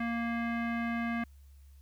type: tone with low-pass filter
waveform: square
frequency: 233.1 Hz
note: A#3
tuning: in tune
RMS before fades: -33 dBFS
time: 0-1.24 s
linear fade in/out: 5 ms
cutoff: 2000 Hz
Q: 3.2
effects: added 69 Hz sine -52 dBFS peak until 1.81 s + white hiss -71 dBFS RMS until 1.81 s